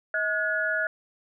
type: tone cluster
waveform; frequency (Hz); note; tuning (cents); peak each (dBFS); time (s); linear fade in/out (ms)
sine; 636 / 1448 / 1695; D#5 / F#6 / G#6; +38 / -38 / +35; -31 / -26 / -29; 0.14-0.87; 2
effects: none